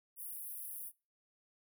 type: high-pass noise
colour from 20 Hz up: pink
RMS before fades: -45 dBFS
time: 0.16-0.92 s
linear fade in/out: 50 ms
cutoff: 9800 Hz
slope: 96 dB/octave
effects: noise-tail reverb RT60 0.3 s tail -23 dB re dry